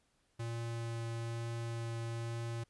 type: tone with vibrato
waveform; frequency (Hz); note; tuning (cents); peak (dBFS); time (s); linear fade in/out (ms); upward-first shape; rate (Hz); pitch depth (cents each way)
square; 116; A#2; -8; -38; 0.39-2.64; 10; triangle; 1.1; 8
effects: pink hiss -75 dBFS RMS until 2.69 s + resampled to 24000 Hz